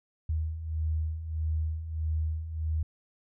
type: beating tone pair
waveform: sine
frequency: 77.78 / 79.38 Hz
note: D#2 / D#2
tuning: 0 / +35 cents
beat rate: 1.6 Hz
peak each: -35 / -29 dBFS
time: 0.29-2.83 s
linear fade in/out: 5 ms
effects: none